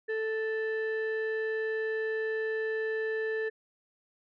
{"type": "tone pair together", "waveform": "sine", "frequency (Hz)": [440.1, 1760.4], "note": ["A4", "A6"], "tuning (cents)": [0, 0], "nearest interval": "2 octaves", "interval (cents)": 2400, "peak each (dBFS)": [-28, -33], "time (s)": [0.08, 3.5], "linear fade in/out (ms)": 20, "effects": ["tanh soft clip ceiling -26 dBFS"]}